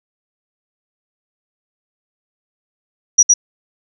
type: tone with echo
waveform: sine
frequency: 5800 Hz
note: F#8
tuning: 35 cents flat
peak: -4 dBFS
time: 3.18-3.23 s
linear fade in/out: 10 ms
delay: 110 ms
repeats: 1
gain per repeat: -2 dB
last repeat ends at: 3.34 s
effects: none